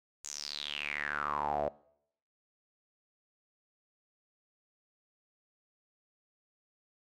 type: tone with band-pass filter sweep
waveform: sawtooth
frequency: 73.42 Hz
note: D2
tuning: in tune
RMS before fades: -36 dBFS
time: 0.24-1.69 s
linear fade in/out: 10 ms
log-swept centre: 7100 to 590 Hz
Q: 7.7
effects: noise-tail reverb RT60 0.7 s tail -22 dB re dry